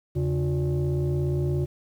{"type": "tone with frequency modulation", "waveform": "sine", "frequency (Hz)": 138.59, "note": "C#3", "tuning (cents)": 0, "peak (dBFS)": -21, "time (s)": [0.15, 1.66], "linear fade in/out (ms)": 20, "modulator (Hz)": 220, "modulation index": 1, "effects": ["tanh soft clip ceiling -18 dBFS", "9-bit"]}